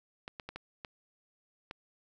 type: clicks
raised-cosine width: 0.3 ms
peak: -25 dBFS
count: 6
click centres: 0.279 / 0.398 / 0.49 / 0.56 / 0.848 / 1.711 s
effects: none